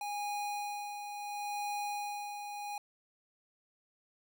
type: tone with tremolo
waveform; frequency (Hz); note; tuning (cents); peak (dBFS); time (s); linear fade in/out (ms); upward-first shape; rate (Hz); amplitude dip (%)
square; 822; G#5; -18; -35; 0.01-2.78; 2; sine; 0.72; 50
effects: none